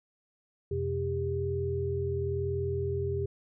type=tone cluster; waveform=sine; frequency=88.5 / 129.5 / 399.1 Hz; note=F2 / C3 / G4; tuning=+23 / -17 / +31 cents; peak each=-33 / -35 / -31 dBFS; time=0.71-3.26 s; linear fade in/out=5 ms; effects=none